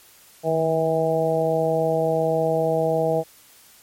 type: harmonic tone with a mistuned harmonic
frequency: 161.5 Hz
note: E3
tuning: 35 cents flat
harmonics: 1 / 2 / 3 / 4 / 5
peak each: -27 / -30 / -22 / -22 / -28 dBFS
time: 0.43-3.24 s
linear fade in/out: 50 ms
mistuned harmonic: 1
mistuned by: -37 cents
effects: white hiss -51 dBFS RMS until 3.82 s + MP3 64 kbps